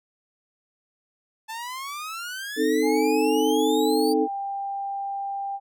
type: exponential sweep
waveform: sawtooth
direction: up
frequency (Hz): 872 to 4699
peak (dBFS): -28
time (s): 1.48-4.14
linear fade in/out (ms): 20
type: chord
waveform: sine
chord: A diminished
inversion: first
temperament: equal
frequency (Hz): 261.6 / 311.1 / 440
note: C4 / Eb4 / A4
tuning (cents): 0 / 0 / 0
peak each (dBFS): -26 / -23 / -22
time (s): 2.56-4.28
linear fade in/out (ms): 50
type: tone with pitch glide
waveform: sine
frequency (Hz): 830.6 to 793.1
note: G#5 to G5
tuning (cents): 0 to +20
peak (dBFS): -27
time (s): 2.82-5.6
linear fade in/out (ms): 50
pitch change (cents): -80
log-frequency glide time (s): 3.82-4.17
effects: none